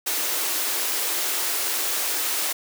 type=high-pass noise; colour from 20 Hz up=white; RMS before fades=-25 dBFS; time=0.06-2.53 s; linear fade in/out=10 ms; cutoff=280 Hz; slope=96 dB/octave; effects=none